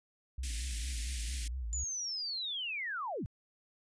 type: tone with vibrato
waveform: sine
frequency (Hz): 60.1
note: B1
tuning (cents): -46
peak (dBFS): -35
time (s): 0.38-1.84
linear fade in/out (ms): 5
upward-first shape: sine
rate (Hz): 4.4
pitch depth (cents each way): 160
type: band-stop noise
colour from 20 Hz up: white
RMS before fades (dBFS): -41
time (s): 0.43-1.48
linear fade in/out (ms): 5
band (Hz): 300 to 1800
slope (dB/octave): 48
type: linear sweep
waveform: sine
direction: down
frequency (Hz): 7100 to 65.4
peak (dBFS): -35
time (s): 1.73-3.26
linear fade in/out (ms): 0
effects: resampled to 22050 Hz